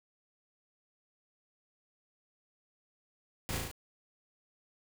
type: noise with echo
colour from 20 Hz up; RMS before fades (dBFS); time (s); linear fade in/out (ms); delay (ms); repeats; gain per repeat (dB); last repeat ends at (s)
pink; -37; 3.49-3.57; 0; 36; 4; -2; 3.714
effects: none